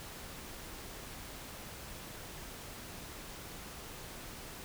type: silence
effects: pink hiss -47 dBFS RMS until 4.64 s